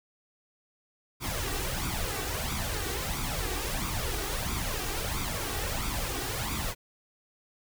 pink noise with flanger, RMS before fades -32 dBFS, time 1.2-6.75 s, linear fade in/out 50 ms, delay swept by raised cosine 0.84 to 2.64 ms, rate 1.5 Hz, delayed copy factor +0.65, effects none

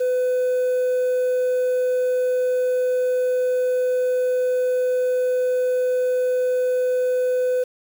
sine tone, 503 Hz, B4, 32 cents sharp, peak -15 dBFS, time 0-7.64 s, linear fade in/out 10 ms, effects tanh soft clip ceiling -17 dBFS + 7-bit

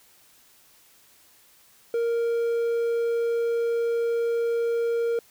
triangle tone, 466.2 Hz, A#4, in tune, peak -20 dBFS, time 1.94-5.19 s, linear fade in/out 2 ms, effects white hiss -57 dBFS RMS until 5.3 s

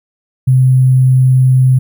sine tone with sample-and-hold, 129.3 Hz, C3, 20 cents flat, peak -5 dBFS, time 0.47-1.79 s, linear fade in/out 10 ms, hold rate 11025 Hz, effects none

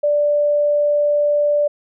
sine tone, 587 Hz, D5, 1 cent flat, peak -13 dBFS, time 0.03-1.68 s, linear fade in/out 10 ms, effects none

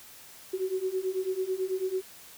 sine beating tone pair, 370 / 379.1 Hz, F#4 / F#4, 0 / +42 cents, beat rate 9.1 Hz, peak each -32 / -30 dBFS, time 0.53-2.02 s, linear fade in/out 10 ms, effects white hiss -50 dBFS RMS until 2.37 s

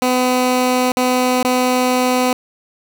15% pulse tone with dropouts, 252.3 Hz, B3, 37 cents sharp, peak -7 dBFS, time 0.02-2.33 s, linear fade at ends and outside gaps 1 ms, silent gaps 0.92-0.97 / 1.428-1.448 s, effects none

